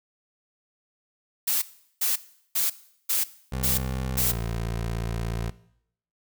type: noise bursts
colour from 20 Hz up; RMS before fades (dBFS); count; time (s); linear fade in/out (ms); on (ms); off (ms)
blue; -24; 6; 1.47-4.32; 10; 150; 390
type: tone with pitch glide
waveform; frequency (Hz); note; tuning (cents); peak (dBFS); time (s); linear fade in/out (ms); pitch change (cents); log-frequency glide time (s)
20% pulse; 64.6 to 56.89; C2 to A#1; -21 to -42; -23; 3.52-5.5; 5; -221; 4.16-4.36
effects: noise-tail reverb RT60 0.7 s tail -18 dB re dry